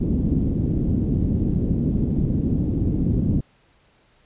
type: low-pass noise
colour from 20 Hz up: white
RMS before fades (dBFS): -21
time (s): 0-3.41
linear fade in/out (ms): 10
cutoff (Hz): 270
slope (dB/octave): 24
effects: pink hiss -59 dBFS RMS until 4.25 s + resampled to 8000 Hz